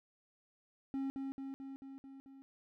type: tone with echo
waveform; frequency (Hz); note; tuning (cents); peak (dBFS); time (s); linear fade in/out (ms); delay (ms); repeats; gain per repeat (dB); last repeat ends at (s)
triangle; 270.7; C#4; -41; -33; 0.94-1.1; 0; 220; 6; -3; 2.42
effects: none